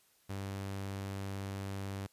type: tone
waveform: sawtooth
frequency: 98 Hz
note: G2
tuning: in tune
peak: -34 dBFS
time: 0.29-2.07 s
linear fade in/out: 10 ms
effects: white hiss -69 dBFS RMS until 2.12 s + resampled to 32000 Hz